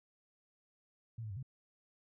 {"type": "tone with pitch steps", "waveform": "sine", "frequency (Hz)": [114.3, 107.8, 96.1, 130.8], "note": ["A#2", "A2", "G2", "C3"], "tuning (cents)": [-34, -35, -34, 0], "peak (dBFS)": -40, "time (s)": [1.18, 1.428], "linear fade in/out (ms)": 5, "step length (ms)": 62, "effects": []}